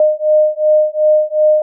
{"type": "beating tone pair", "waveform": "sine", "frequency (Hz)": [611, 613.7], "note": ["D#5", "D#5"], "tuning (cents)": [-32, -24], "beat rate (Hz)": 2.7, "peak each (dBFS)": -12, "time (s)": [0, 1.62], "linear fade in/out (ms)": 2, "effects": []}